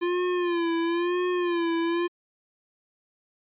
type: tone with vibrato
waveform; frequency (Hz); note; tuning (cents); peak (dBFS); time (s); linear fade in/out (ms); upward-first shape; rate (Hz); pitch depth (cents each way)
square; 346.3; F4; -15; -24; 0.01-2.08; 20; sine; 1; 70
effects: resampled to 8000 Hz